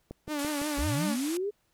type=click train; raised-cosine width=2 ms; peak=-26 dBFS; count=5; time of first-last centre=0.11-0.786 s; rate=5.92 Hz
type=tone with vibrato; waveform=sawtooth; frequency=293.7 Hz; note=D4; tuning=in tune; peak=-26 dBFS; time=0.27-1.17 s; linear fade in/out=50 ms; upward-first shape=triangle; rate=5.5 Hz; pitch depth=78 cents each way
type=band-pass noise; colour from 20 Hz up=white; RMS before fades=-40 dBFS; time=0.39-1.37 s; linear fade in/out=0 ms; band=490 to 12000 Hz; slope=48 dB/octave
type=linear sweep; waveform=sine; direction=up; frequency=39.65 to 425.1 Hz; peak=-28 dBFS; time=0.77-1.51 s; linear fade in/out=20 ms
effects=pink hiss -72 dBFS RMS until 1.73 s